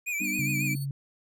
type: tone with vibrato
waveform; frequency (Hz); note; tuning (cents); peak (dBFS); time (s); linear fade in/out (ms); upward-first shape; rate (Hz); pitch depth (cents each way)
square; 2398; D7; +36; -29; 0.06-0.75; 20; sine; 7.3; 71
type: chord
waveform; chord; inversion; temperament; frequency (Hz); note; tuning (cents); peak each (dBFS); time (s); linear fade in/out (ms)
sine; G augmented; none; equal with one note detuned; 196 / 246.9 / 303.3; G3 / B3 / D#4; 0 / 0 / -44; -35 / -37 / -35; 0.2-0.76; 10
type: tone with tremolo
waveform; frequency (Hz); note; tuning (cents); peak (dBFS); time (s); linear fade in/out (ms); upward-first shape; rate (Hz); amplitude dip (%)
5% pulse; 4435; C#8; 0; -32; 0.23-0.86; 20; triangle; 19; 60
type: tone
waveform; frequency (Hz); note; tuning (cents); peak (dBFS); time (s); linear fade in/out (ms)
sine; 138.7; C#3; +1; -29; 0.39-0.91; 2
effects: none